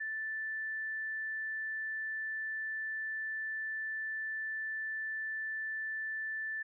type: tone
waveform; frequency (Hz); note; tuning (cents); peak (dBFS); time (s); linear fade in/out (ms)
sine; 1760; A6; 0; -35; 0-6.63; 10
effects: none